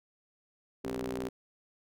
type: ring-modulated tone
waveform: sawtooth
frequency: 61.7 Hz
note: B1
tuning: 1 cent flat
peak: -27 dBFS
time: 0.84-1.29 s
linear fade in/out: 10 ms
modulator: 330 Hz
effects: none